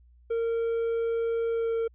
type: tone with pitch glide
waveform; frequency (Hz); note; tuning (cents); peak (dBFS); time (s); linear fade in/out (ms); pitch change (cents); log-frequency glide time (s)
triangle; 460 to 456.3; A#4 to A#4; -23 to -37; -23; 0.3-1.88; 10; -14; 1.5-1.74
effects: added 60 Hz sine -54 dBFS peak until 1.94 s + resampled to 8000 Hz